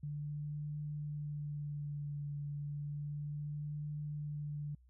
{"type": "tone with vibrato", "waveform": "sine", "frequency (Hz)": 146.83, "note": "D3", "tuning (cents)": 0, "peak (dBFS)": -38, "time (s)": [0.03, 4.75], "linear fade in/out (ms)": 5, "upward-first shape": "triangle", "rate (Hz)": 0.32, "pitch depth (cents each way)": 26, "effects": ["added 62 Hz sine -61 dBFS peak until 4.89 s"]}